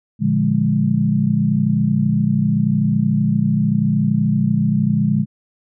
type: chord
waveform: sine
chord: Bb dominant seventh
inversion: none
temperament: equal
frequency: 116.54 / 146.83 / 174.61 / 207.7 Hz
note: Bb2 / D3 / F3 / Ab3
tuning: 0 / 0 / 0 / 0 cents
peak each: -22 / -19 / -21 / -17 dBFS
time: 0.19-5.26 s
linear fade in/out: 50 ms
effects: none